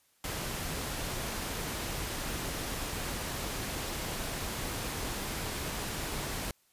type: noise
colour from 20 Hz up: pink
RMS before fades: -36 dBFS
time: 0.24-6.51 s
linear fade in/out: 2 ms
effects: white hiss -69 dBFS RMS until 6.72 s + resampled to 32000 Hz